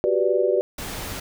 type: chord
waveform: sine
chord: G major seventh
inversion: third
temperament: equal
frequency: 370 / 392 / 493.9 / 587.3 Hz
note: F#4 / G4 / B4 / D5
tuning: 0 / 0 / 0 / 0 cents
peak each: -23 dBFS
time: 0.04-0.61 s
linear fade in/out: 0 ms
type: noise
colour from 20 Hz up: pink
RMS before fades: -32 dBFS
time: 0.78-1.2 s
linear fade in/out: 5 ms
effects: none